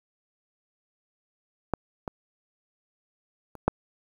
clicks, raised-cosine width 1 ms, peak -10 / -18 / -28 / -6 dBFS, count 4, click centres 1.737 / 2.078 / 3.553 / 3.68 s, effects 8-bit

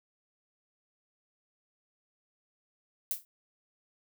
violet noise with exponential decay, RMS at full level -28 dBFS, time 3.11-3.25 s, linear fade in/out 1 ms, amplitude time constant 30 ms, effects none

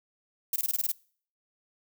violet noise bursts, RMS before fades -28 dBFS, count 8, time 0.53-0.917 s, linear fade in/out 2 ms, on 30 ms, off 21 ms, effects noise-tail reverb RT60 0.5 s tail -24 dB re dry

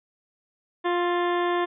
harmonic tone with a mistuned harmonic, 351.3 Hz, F4, 10 cents sharp, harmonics 1 / 2 / 3 / 4 / 5 / 6 / 7 / 8 / 9 / 10, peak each -24 / -29 / -28 / -40 / -33 / -40 / -47 / -46 / -44 / -42 dBFS, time 0.84-1.66 s, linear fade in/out 20 ms, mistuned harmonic 4, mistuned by -29 cents, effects none

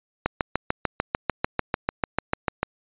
click train, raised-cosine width 0.5 ms, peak -6 dBFS, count 17, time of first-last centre 0.26-2.63 s, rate 6.75 Hz, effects resampled to 8000 Hz

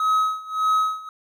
triangle tone with tremolo, 1275 Hz, D#6, 42 cents sharp, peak -14 dBFS, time 0-1.09 s, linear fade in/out 2 ms, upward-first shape sine, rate 1.7 Hz, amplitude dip 90%, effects none

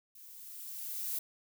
violet noise with level ramp, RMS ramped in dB -54 to -35 dBFS, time 0.15-1.19 s, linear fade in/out 5 ms, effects none

